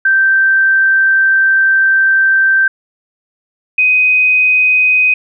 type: tone pair in turn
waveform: sine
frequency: 1562 / 2506 Hz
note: G6 / D#7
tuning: -7 / +12 cents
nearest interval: minor sixth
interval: 819 cents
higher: second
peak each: -7 dBFS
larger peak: neither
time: 0.05-2.68 / 3.78-5.14 s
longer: first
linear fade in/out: 5 ms
effects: none